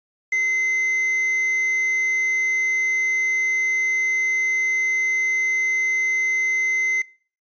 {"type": "tone with quantisation", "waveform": "triangle", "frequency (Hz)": 2060, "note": "C7", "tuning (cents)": -28, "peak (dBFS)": -16, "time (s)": [0.32, 7.02], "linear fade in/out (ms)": 5, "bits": 7, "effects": ["noise-tail reverb RT60 0.4 s tail -21 dB re dry", "resampled to 16000 Hz"]}